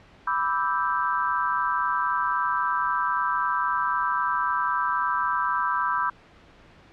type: chord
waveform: sine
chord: E minor seventh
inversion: second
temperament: equal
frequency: 987.8 / 1174.7 / 1318.5 / 1568 Hz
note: B5 / D6 / E6 / G6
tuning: 0 / 0 / 0 / 0 cents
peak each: -26 / -28 / -28 / -29 dBFS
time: 0.27-6.1 s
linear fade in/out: 5 ms
effects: pink hiss -52 dBFS RMS until 6.92 s + low-pass 3000 Hz 12 dB/octave